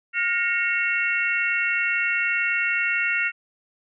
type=tone cluster; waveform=sine; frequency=1423 / 1865 / 2196 / 2724 Hz; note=F6 / A#6 / C#7 / F7; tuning=+32 / 0 / -17 / -44 cents; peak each=-26 dBFS; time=0.13-3.32 s; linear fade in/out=50 ms; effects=none